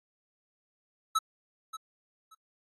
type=tone with echo; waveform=square; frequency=1300 Hz; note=E6; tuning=24 cents flat; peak=-24 dBFS; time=1.15-1.19 s; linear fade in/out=10 ms; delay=580 ms; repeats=2; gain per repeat=-14 dB; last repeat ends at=2.35 s; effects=AAC 32 kbps